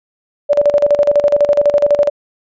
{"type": "tone with tremolo", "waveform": "sine", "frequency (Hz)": 580, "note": "D5", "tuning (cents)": -22, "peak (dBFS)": -6, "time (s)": [0.49, 2.1], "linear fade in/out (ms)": 20, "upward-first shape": "square", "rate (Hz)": 12, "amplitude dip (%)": 75, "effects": ["resampled to 16000 Hz"]}